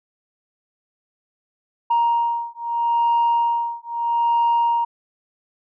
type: beating tone pair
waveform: sine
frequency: 937 / 937.78 Hz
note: A#5 / A#5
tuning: +9 / +10 cents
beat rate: 0.78 Hz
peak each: -19 dBFS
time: 1.9-4.85 s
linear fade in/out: 10 ms
effects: tanh soft clip ceiling -12 dBFS